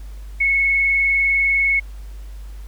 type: tone with vibrato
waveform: sine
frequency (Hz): 2195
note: C#7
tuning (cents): -18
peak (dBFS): -14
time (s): 0.4-1.8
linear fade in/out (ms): 10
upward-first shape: sine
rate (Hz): 20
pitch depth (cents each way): 19
effects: added 50 Hz sine -31 dBFS peak until 2.67 s + pink hiss -51 dBFS RMS until 2.67 s